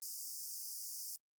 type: high-pass noise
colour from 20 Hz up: pink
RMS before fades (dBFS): -45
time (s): 0.02-1.16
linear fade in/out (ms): 0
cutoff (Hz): 4900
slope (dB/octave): 96
effects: noise-tail reverb RT60 0.1 s tail -26 dB re dry + Opus 32 kbps